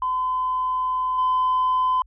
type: tone with level steps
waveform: sine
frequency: 1019 Hz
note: C6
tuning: 46 cents flat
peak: -20 / -16 dBFS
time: 0.02-2.02 s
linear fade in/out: 2 ms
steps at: 1.18 s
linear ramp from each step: 5 ms
effects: tanh soft clip ceiling -15 dBFS + added 50 Hz sine -49 dBFS peak until 2.06 s